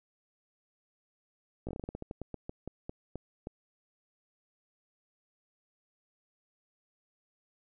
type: slowing click train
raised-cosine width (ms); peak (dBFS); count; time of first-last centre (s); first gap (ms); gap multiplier
2; -25; 18; 1.67-3.471; 17; 1.2
effects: none